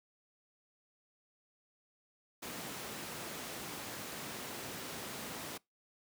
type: high-pass noise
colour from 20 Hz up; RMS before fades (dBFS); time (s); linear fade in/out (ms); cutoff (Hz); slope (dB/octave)
pink; -44; 2.42-5.58; 10; 160; 12
effects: noise-tail reverb RT60 0.2 s tail -25 dB re dry